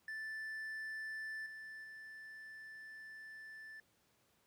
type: tone with level steps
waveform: triangle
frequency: 1760 Hz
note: A6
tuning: in tune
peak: -40 / -46 / -48 dBFS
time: 0.08-3.8 s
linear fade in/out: 2 ms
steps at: 1.46 / 1.84 s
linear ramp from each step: 2 ms
effects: pink hiss -74 dBFS RMS until 4.46 s + high-pass 100 Hz 12 dB/octave